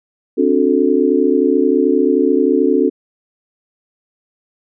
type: chord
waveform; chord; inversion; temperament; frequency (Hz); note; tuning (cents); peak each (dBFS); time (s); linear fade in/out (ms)
sine; D dominant seventh; third; just; 264.3 / 293.7 / 367.1 / 440.5; C4 / D4 / F#4 / A4; +18 / 0 / -14 / +2; -16; 0.37-2.9; 20
effects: none